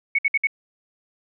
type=tone bursts; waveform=sine; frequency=2217 Hz; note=C#7; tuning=in tune; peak=-16 dBFS; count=4; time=0.15-0.471 s; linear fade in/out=5 ms; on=36 ms; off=59 ms; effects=none